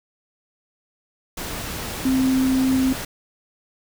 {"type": "tone in noise", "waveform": "sine", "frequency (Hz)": 261.6, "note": "C4", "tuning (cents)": 0, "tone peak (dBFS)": -16, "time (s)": [2.05, 2.93], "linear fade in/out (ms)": 5, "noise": "pink", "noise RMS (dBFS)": -30, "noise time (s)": [1.37, 3.05], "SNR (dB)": 11, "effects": []}